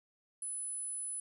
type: tone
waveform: sine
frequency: 10050 Hz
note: D#9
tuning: 16 cents sharp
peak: -37 dBFS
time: 0.42-1.2 s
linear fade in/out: 2 ms
effects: none